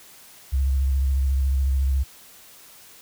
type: tone with vibrato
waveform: sine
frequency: 67.3 Hz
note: C2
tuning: 49 cents sharp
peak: -18 dBFS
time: 0.52-2.04 s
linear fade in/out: 20 ms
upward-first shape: triangle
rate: 14 Hz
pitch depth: 65 cents each way
effects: white hiss -48 dBFS RMS until 3.01 s

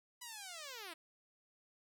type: linear sweep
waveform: 5% pulse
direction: down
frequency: 998 to 309.6 Hz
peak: -35 dBFS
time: 0.21-0.94 s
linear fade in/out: 10 ms
effects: none

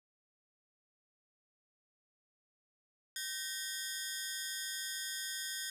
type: ring-modulated tone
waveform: 10% pulse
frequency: 1707 Hz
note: G#6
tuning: 47 cents sharp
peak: -26 dBFS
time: 3.16-5.7 s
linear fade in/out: 2 ms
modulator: 159 Hz
effects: none

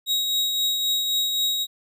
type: tone with tremolo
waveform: 40% pulse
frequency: 3800 Hz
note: A#7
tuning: 33 cents sharp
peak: -18 dBFS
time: 0.06-1.67 s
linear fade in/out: 50 ms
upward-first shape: triangle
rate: 3.8 Hz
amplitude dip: 40%
effects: none

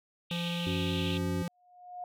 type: band-pass noise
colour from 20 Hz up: pink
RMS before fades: -39 dBFS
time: 0.3-1.18 s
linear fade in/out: 10 ms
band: 2500 to 3900 Hz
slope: 96 dB/octave
type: tone with pitch glide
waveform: square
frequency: 172.1 to 173.5 Hz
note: F3 to F3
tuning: -25 to -11 cents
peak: -33 dBFS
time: 0.31-1.48 s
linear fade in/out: 2 ms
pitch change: +14 cents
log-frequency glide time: 0.47-0.97 s
type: harmonic tone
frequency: 92.5 Hz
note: F#2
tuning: in tune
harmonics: 1 / 3 / 4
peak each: -34 / -36 / -38 dBFS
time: 0.66-1.43 s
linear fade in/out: 10 ms
type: tone with exponential growth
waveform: sine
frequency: 718 Hz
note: F5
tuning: 48 cents sharp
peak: -35 dBFS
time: 1.44-2.04 s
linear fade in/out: 2 ms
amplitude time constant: 130 ms
effects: none

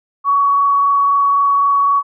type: tone with frequency modulation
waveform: sine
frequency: 1124 Hz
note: C#6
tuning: 24 cents sharp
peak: -10 dBFS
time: 0.24-2.03 s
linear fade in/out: 50 ms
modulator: 23.8 Hz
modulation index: 0.36
effects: none

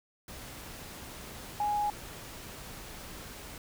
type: tone in noise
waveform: sine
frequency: 830.6 Hz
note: G#5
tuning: in tune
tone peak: -27 dBFS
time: 1.6-1.9 s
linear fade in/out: 2 ms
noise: pink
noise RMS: -45 dBFS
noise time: 0.28-3.58 s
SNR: +15 dB
effects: none

